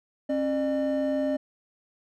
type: tone pair together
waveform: triangle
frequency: 270 / 602.8 Hz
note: C#4 / D5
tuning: -45 / +45 cents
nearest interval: octave + major second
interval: 1390 cents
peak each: -24 dBFS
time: 0.29-1.37 s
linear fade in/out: 10 ms
effects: tanh soft clip ceiling -16 dBFS